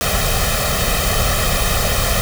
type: noise with comb filter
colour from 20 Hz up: pink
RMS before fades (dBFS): -17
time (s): 0.01-2.21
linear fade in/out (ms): 0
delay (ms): 1.6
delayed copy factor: +0.8
effects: none